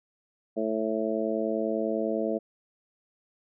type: harmonic tone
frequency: 110 Hz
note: A2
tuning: in tune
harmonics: 2 / 3 / 4 / 5 / 6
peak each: -32 / -32 / -32 / -32 / -32 dBFS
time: 0.56-2.39 s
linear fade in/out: 20 ms
effects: none